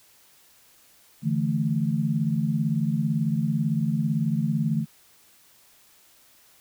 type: chord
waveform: sine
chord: D suspended second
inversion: none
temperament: equal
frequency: 146.83 / 164.81 / 220 Hz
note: D3 / E3 / A3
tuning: 0 / 0 / 0 cents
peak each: -26 dBFS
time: 1.22-4.86 s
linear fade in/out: 50 ms
effects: white hiss -57 dBFS RMS until 6.6 s